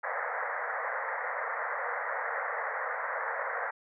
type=band-pass noise; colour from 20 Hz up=white; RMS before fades=-34 dBFS; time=0.03-3.71 s; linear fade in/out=10 ms; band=470 to 2000 Hz; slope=96 dB/octave; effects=none